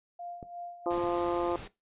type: tone with tremolo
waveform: sine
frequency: 698.5 Hz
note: F5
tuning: in tune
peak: -37 dBFS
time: 0.19-1.16 s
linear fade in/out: 5 ms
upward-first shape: sine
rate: 2.9 Hz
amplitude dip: 70%
type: clicks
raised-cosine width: 2 ms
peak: -29 / -28 / -29 dBFS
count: 3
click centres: 0.428 / 0.979 / 1.04 s
type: harmonic tone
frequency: 173.7 Hz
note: F3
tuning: 9 cents flat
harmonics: 2 / 3 / 4 / 5 / 6 / 7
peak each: -30 / -34 / -36 / -38 / -40 / -41 dBFS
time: 0.86-1.56 s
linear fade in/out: 2 ms
type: noise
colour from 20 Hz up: pink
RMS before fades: -44 dBFS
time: 0.9-1.68 s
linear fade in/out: 10 ms
effects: noise-tail reverb RT60 0.2 s tail -17 dB re dry + resampled to 8000 Hz